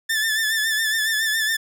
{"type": "tone with vibrato", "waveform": "sawtooth", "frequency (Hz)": 1760, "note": "A6", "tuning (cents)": 0, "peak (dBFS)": -16, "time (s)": [0.09, 1.57], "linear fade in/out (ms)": 10, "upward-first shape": "sine", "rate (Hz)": 7.2, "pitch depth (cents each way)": 49, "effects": []}